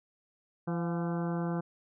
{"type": "harmonic tone with a mistuned harmonic", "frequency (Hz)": 170, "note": "F3", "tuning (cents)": -46, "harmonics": [1, 2, 3, 4, 5, 6, 7, 8, 9], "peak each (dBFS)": [-31, -37, -41, -43, -45, -47, -48, -49, -50], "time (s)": [0.67, 1.61], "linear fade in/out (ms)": 10, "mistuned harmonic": 4, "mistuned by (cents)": 54, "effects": []}